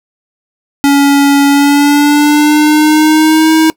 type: tone with pitch glide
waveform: square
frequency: 281.6 to 317.9 Hz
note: C#4 to D#4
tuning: +27 to +37 cents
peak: -5 dBFS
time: 0.84-3.7 s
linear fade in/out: 0 ms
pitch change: +210 cents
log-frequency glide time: 1.48-3.52 s
effects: noise-tail reverb RT60 0.1 s tail -21 dB re dry